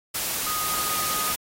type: tone in noise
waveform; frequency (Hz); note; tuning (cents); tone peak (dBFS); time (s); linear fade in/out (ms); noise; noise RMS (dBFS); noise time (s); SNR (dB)
sine; 1244.5; D#6; 0; -28; 0.46-1.33; 10; white; -27; 0.14-1.36; -4
effects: AAC 48 kbps